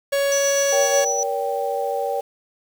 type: tone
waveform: 45% pulse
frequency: 559 Hz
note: C#5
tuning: 14 cents sharp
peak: -18 dBFS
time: 0.12-1.05 s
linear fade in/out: 10 ms
type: tone with tremolo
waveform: sine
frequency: 5920 Hz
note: F#8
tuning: in tune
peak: -21 dBFS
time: 0.32-1.23 s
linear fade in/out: 0 ms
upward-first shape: square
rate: 8.1 Hz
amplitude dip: 35%
type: chord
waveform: sine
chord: G diminished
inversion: first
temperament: just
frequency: 470.4 / 564.5 / 784 Hz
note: Bb4 / Db5 / G5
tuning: +16 / +31 / 0 cents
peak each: -26 / -25 / -25 dBFS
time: 0.72-2.21 s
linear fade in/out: 10 ms
effects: 7-bit